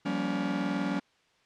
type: chord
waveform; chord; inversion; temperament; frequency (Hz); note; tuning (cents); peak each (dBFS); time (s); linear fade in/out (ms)
45% pulse; G half-diminished seventh; third; just; 176.4 / 196 / 235.2 / 282.2; F3 / G3 / Bb3 / Db4; +18 / 0 / +16 / +31; -36 / -33 / -37 / -32; 0.05-1; 10
effects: white hiss -66 dBFS RMS until 1.45 s + low-pass 4000 Hz 12 dB/octave